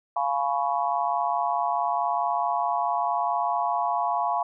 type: chord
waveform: sine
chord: C# dominant seventh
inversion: first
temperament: equal with one note detuned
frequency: 698.5 / 843.2 / 987.8 / 1108.7 Hz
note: E#5 / G#5 / B5 / C#6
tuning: 0 / +26 / 0 / 0 cents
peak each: -27 / -28 / -28 / -30 dBFS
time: 0.16-4.43 s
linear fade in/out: 5 ms
effects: none